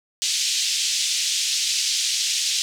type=band-pass noise; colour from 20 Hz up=white; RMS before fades=-23 dBFS; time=0.22-2.62 s; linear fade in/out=0 ms; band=2800 to 6900 Hz; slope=24 dB/octave; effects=none